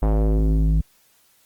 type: tone with low-pass filter sweep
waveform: square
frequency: 53.1 Hz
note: G#1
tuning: 39 cents sharp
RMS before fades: -18 dBFS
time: 0.02-0.81 s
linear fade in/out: 5 ms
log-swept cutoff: 860 to 150 Hz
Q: 1.5
effects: white hiss -59 dBFS RMS until 1.45 s + Opus 24 kbps